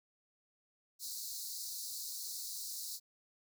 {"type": "high-pass noise", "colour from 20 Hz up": "pink", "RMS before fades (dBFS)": -43, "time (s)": [0.99, 3], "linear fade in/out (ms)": 50, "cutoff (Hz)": 4000, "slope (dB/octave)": 96, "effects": []}